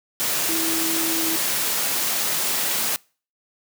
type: tone in noise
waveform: sine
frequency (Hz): 325.9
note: E4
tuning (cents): -20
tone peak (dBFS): -26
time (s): 0.49-1.36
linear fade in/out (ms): 0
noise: white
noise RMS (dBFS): -23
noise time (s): 0.2-2.96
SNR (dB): -6
effects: noise-tail reverb RT60 0.4 s tail -26 dB re dry + high-pass 150 Hz 12 dB/octave